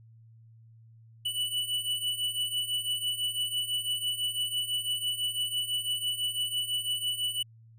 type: beating tone pair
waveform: square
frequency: 2960 / 2966 Hz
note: F#7 / F#7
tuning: 0 / +4 cents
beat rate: 6 Hz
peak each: -35 / -31 dBFS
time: 1.25-7.43 s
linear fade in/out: 10 ms
effects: added 113 Hz sine -52 dBFS peak until 7.78 s